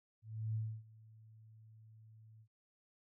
sine tone with ADSR envelope, 110 Hz, A2, in tune, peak -34 dBFS, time 0.22-2.48 s, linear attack 330 ms, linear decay 280 ms, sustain -23 dB, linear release 70 ms, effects none

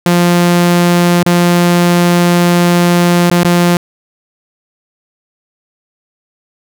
sawtooth tone with dropouts, 174.61 Hz, F3, in tune, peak -3 dBFS, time 0.06-3.77 s, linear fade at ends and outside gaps 2 ms, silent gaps 1.231-1.262 / 3.3-3.313 / 3.433-3.447 s, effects none

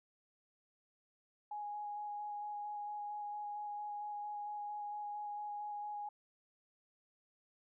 sine tone with vibrato, 830.6 Hz, G#5, in tune, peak -40 dBFS, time 1.51-6.09 s, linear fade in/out 5 ms, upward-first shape square, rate 4.4 Hz, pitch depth 9 cents each way, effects none

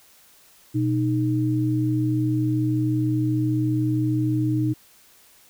sine tone pair together, 122.8 / 309.3 Hz, B2 / D#4, -9 / -10 cents, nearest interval octave + major third, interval 1599 cents, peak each -22 dBFS, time 0.74-4.74 s, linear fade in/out 20 ms, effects white hiss -54 dBFS RMS until 5.49 s

